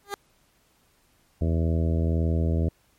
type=tone with exponential growth; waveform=15% pulse; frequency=403.3 Hz; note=G4; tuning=49 cents sharp; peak=-19 dBFS; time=0.04-0.14 s; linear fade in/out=0 ms; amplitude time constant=21 ms
type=harmonic tone; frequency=81.8 Hz; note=E2; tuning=13 cents flat; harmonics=1 / 2 / 3 / 4 / 5 / 6 / 7 / 8; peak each=-22 / -28 / -32 / -34 / -36 / -38 / -39 / -40 dBFS; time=1.41-2.69 s; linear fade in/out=5 ms
effects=pink hiss -64 dBFS RMS until 2.98 s + MP3 64 kbps